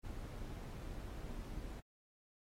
brown noise with amplitude modulation, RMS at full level -44 dBFS, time 0.03-1.81 s, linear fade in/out 20 ms, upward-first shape sine, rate 272 Hz, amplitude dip 45%, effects AAC 48 kbps

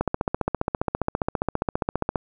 click train, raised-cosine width 1 ms, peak -8 dBFS, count 33, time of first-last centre 0.01-2.158 s, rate 14.9 Hz, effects none

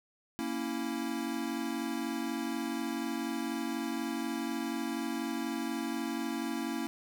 square chord, A# diminished, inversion none, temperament equal, 233.1 / 277.2 / 329.6 Hz, A#3 / C#4 / E4, 0 / 0 / 0 cents, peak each -38 / -38 / -38 dBFS, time 0.39-6.87 s, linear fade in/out 0 ms, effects none

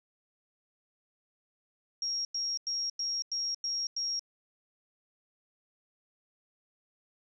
sine tone bursts, 5588 Hz, F8, in tune, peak -30 dBFS, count 7, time 2.02-4.194 s, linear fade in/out 2 ms, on 230 ms, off 94 ms, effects none

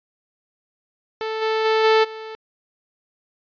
sawtooth tone with level steps, 440 Hz, A4, in tune, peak -20 / -15 / -12 / -9 / -28 dBFS, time 1.21-2.35 s, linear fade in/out 0 ms, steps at 1.41 / 1.64 / 1.83 / 2.03 s, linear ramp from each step 20 ms, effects resampled to 11025 Hz

